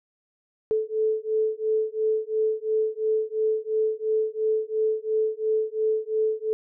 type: beating tone pair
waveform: sine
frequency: 434.7 / 437.6 Hz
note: A4 / A4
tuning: -21 / -9 cents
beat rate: 2.9 Hz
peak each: -25 dBFS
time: 0.71-6.53 s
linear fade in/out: 0 ms
effects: none